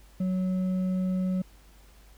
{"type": "tone with hard clipping", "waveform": "sine", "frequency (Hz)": 185.3, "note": "F#3", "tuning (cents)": 3, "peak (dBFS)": -26, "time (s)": [0.2, 1.42], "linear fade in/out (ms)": 5, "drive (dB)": 4, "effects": ["added 50 Hz sine -52 dBFS peak until 2.17 s", "pink hiss -59 dBFS RMS until 2.17 s"]}